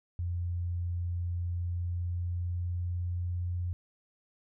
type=tone with pitch glide; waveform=sine; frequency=87.31 to 88.43 Hz; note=F2 to F2; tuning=0 to +22 cents; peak=-30 dBFS; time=0.19-3.73 s; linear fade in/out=0 ms; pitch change=+22 cents; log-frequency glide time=1.42-3.52 s; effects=none